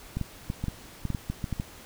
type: clicks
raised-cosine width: 5 ms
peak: -17 dBFS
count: 12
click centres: 0.17 / 0.213 / 0.501 / 0.64 / 0.683 / 1.053 / 1.103 / 1.148 / 1.3 / 1.442 / 1.527 / 1.599 s
effects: pink hiss -48 dBFS RMS until 1.85 s